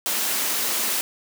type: high-pass noise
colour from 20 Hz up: white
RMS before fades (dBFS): -24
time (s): 0.06-1.01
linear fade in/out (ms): 0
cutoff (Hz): 190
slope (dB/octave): 96
effects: none